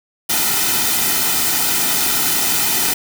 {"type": "noise with comb filter", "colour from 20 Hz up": "white", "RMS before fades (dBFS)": -17, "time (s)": [0.29, 2.94], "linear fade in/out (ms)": 10, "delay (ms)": 1.8, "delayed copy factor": -0.7, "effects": []}